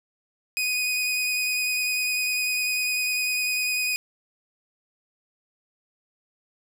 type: tone with vibrato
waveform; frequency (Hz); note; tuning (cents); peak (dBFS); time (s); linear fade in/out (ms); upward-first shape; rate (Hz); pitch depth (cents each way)
sawtooth; 2489; D#7; 0; -20; 0.57-3.96; 0; sine; 10; 15
effects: none